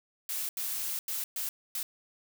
blue noise bursts at uneven times, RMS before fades -34 dBFS, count 5, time 0.29-0.49 / 0.57-0.99 / 1.08-1.24 / 1.36-1.49 / 1.75-1.83 s, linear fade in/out 2 ms, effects none

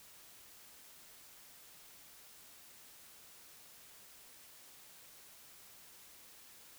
silence, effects white hiss -58 dBFS RMS until 6.78 s

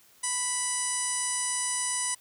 harmonic tone, 987 Hz, B5, 1 cent flat, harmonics 1 / 2 / 3 / 4 / 5 / 6 / 7 / 8 / 9 / 10, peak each -38 / -38 / -42 / -44 / -42 / -36 / -42 / -36 / -32 / -33 dBFS, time 0.23-2.15 s, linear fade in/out 10 ms, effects white hiss -59 dBFS RMS until 2.2 s

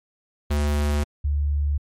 square / sine tone pair in turn, 73.42 / 72.49 Hz, D2 / D2, 0 / -22 cents, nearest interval unison, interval 22 cents, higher first, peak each -20 / -19 dBFS, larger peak second, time 0.5-1.04 / 1.24-1.78 s, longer neither, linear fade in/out 10 ms, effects MP3 64 kbps

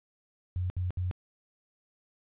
sine tone bursts, 90.6 Hz, F#2, 36 cents flat, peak -28 dBFS, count 3, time 0.56-1.112 s, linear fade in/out 0 ms, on 140 ms, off 66 ms, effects resampled to 8000 Hz + 11-bit

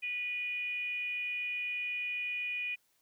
sine tone with frequency modulation, 2458 Hz, D#7, 22 cents flat, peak -33 dBFS, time 0.02-2.76 s, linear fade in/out 20 ms, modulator 491 Hz, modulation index 0.37, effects white hiss -73 dBFS RMS until 3.01 s

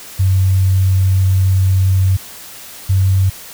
sine tone pair in turn, 94.7 / 95.41 Hz, F#2 / G2, +41 / -46 cents, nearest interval unison, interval 13 cents, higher second, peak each -9 dBFS, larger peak neither, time 0.19-2.17 / 2.89-3.3 s, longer first, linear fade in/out 10 ms, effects white hiss -34 dBFS RMS until 3.53 s

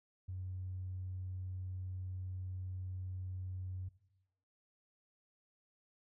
triangle tone with tanh clipping, 92.5 Hz, F#2, in tune, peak -40 dBFS, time 0.28-3.89 s, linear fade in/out 10 ms, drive 4 dB, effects noise-tail reverb RT60 0.9 s tail -17 dB re dry

